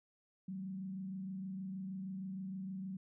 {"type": "tone with frequency modulation", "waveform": "sine", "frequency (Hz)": 190, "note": "F#3", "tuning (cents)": 46, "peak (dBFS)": -40, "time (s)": [0.48, 2.97], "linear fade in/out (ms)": 5, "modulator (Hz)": 26.4, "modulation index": 0.42, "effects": []}